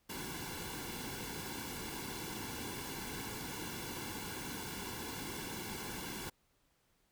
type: noise with comb filter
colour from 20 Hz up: pink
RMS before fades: -43 dBFS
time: 0.09-6.3 s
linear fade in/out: 10 ms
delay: 1.6 ms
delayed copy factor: -0.75
effects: pink hiss -75 dBFS RMS until 7.11 s